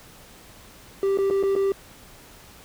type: tone with dropouts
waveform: triangle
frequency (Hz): 391.9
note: G4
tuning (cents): 0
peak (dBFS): -17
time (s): 1.03-1.72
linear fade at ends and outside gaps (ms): 1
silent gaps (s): 1.174-1.186 / 1.301-1.308 / 1.428-1.435 / 1.553-1.562
effects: pink hiss -48 dBFS RMS until 2.64 s